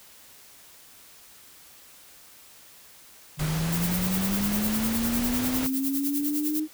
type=linear sweep; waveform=sine; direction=up; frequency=150.4 to 311.1 Hz; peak=-25 dBFS; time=3.37-6.68 s; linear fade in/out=50 ms
type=noise; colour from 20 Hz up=pink; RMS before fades=-33 dBFS; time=3.39-5.67 s; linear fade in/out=5 ms
type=noise with tremolo; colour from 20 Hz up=violet; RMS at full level=-29 dBFS; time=3.72-6.6 s; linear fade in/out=5 ms; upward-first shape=sine; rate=9.9 Hz; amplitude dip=80%
effects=white hiss -51 dBFS RMS until 6.73 s